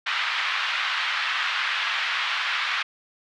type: band-pass noise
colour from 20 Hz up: pink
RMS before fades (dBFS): -26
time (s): 0.06-2.83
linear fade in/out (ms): 10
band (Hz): 1200 to 3600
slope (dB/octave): 24
effects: none